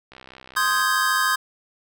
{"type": "click train", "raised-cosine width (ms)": 0.3, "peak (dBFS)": -26, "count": 46, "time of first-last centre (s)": [0.12, 0.814], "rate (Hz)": 64.8}
{"type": "chord", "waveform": "square", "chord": "Ab major seventh", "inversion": "first", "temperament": "equal", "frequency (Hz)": [1046.5, 1244.5, 1568, 1661.2], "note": ["C6", "Eb6", "G6", "Ab6"], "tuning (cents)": [0, 0, 0, 0], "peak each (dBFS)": -25, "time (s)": [0.56, 1.36], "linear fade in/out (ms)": 10}
{"effects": []}